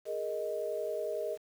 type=chord; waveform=sine; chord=Ab suspended second; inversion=none; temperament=equal; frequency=415.3 / 466.2 / 622.3 Hz; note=Ab4 / Bb4 / Eb5; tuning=0 / 0 / 0 cents; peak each=-38 / -38 / -35 dBFS; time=0.05-1.38 s; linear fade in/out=50 ms; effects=9-bit